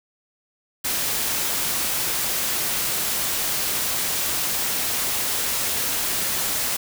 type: noise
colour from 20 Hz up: white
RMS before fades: -24 dBFS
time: 0.84-6.77 s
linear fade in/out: 10 ms
effects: none